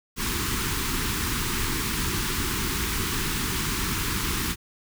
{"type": "band-stop noise", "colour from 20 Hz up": "pink", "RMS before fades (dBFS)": -27, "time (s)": [0.16, 4.56], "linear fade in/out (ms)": 50, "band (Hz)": [410, 940], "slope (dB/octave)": 48, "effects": []}